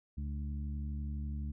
harmonic tone with a mistuned harmonic, 72 Hz, D2, 34 cents flat, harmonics 1 / 2 / 3 / 4, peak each -36 / -45 / -45 / -55 dBFS, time 0.17-1.52 s, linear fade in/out 10 ms, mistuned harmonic 4, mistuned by +50 cents, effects none

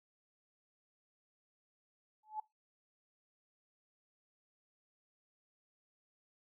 sine tone with exponential growth, 860 Hz, A5, 40 cents flat, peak -34 dBFS, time 2.23-2.4 s, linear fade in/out 5 ms, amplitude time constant 36 ms, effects noise-tail reverb RT60 0.2 s tail -21 dB re dry

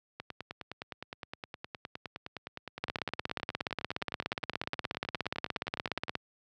two click trains, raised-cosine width 0.3 ms, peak -15 / -23 dBFS, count 57 / 58, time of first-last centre 2.84-6.154 / 0.2-6.082 s, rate 16.9 / 9.69 Hz, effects high-pass 80 Hz 12 dB/octave

